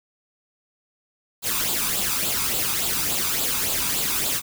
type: noise with flanger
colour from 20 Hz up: white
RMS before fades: -24 dBFS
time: 1.42-4.42 s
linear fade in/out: 50 ms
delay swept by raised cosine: 0.25 to 0.85 ms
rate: 3.5 Hz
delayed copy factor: +0.6
effects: none